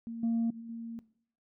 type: tone with level steps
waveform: sine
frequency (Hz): 230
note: A#3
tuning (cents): -23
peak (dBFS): -36 / -24 / -41 / -37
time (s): 0.07-0.99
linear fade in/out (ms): 0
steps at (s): 0.23 / 0.5 / 0.69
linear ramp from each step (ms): 5
effects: noise-tail reverb RT60 0.6 s tail -19 dB re dry + tanh soft clip ceiling -24 dBFS